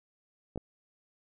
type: clicks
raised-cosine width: 2 ms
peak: -24 dBFS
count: 2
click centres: 0.559 / 0.576 s
effects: none